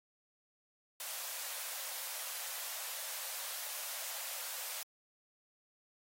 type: high-pass noise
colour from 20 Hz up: white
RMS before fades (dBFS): -42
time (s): 1-4.83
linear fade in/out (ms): 2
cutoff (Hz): 500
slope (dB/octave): 96
effects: AAC 48 kbps